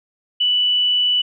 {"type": "tone", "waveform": "sine", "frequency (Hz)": 2967, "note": "F#7", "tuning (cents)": 4, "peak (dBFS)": -14, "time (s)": [0.4, 1.22], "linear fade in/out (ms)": 10, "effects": []}